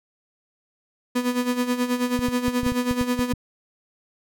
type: tone with tremolo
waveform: 35% pulse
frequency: 247 Hz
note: B3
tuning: in tune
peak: -17 dBFS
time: 1.15-3.33 s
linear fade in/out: 10 ms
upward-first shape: sine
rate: 9.3 Hz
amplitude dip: 70%
type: clicks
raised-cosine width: 5 ms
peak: -17 dBFS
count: 10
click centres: 2.191 / 2.286 / 2.482 / 2.633 / 2.665 / 2.72 / 2.911 / 3.012 / 3.192 / 3.336 s
effects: none